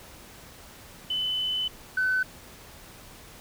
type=tone pair in turn; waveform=sine; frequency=3018 / 1513.4 Hz; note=F#7 / F#6; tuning=+34 / +39 cents; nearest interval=octave; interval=1195 cents; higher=first; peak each=-25 / -21 dBFS; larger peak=second; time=1.1-1.68 / 1.97-2.23 s; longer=first; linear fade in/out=5 ms; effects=tanh soft clip ceiling -18 dBFS + pink hiss -48 dBFS RMS until 3.4 s